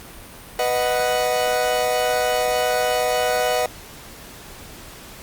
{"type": "chord", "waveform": "40% pulse", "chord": "B major", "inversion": "none", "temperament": "equal", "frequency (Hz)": [493.9, 622.3, 740], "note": ["B4", "D#5", "F#5"], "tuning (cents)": [0, 0, 0], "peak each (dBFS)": -22, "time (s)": [0.59, 3.66], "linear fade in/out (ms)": 2, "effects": ["pink hiss -40 dBFS RMS until 5.22 s", "Opus 48 kbps"]}